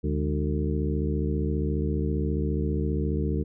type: harmonic tone with a mistuned harmonic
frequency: 74.8 Hz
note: D2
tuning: 32 cents sharp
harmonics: 1 / 2 / 3 / 4 / 5 / 6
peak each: -27 / -30 / -32 / -33 / -34 / -35 dBFS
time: 0.03-3.44 s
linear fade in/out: 20 ms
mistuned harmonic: 3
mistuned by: -130 cents
effects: none